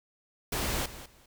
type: noise with echo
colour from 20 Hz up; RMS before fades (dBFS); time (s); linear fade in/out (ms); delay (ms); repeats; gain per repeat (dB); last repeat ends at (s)
pink; -31; 0.52-0.86; 5; 200; 2; -14; 1.26
effects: none